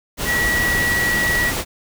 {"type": "tone in noise", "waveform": "sine", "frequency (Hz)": 1930, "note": "B6", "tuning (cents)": -40, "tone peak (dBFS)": -17, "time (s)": [0.25, 1.53], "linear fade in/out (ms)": 50, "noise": "pink", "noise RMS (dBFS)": -23, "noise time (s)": [0.17, 1.65], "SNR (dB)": 3, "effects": []}